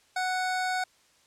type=tone; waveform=25% pulse; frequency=740 Hz; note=F#5; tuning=in tune; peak=-23 dBFS; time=0.16-0.84 s; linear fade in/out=5 ms; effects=white hiss -63 dBFS RMS until 1.26 s + low-pass 8000 Hz 12 dB/octave